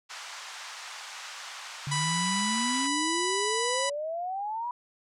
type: band-pass noise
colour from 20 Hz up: pink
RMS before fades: -42 dBFS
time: 0.09-2.88 s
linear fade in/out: 20 ms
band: 880 to 7500 Hz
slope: 24 dB/octave
type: exponential sweep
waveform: sine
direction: up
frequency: 140 to 987.8 Hz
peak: -30 dBFS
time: 1.87-4.71 s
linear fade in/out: 2 ms
type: harmonic tone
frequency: 987.8 Hz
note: B5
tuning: in tune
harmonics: 1 / 2 / 3 / 4 / 5 / 6 / 7 / 8 / 9 / 10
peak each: -31 / -34 / -36 / -37 / -38 / -39 / -39 / -40 / -41 / -41 dBFS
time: 1.91-3.9 s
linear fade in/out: 10 ms
effects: none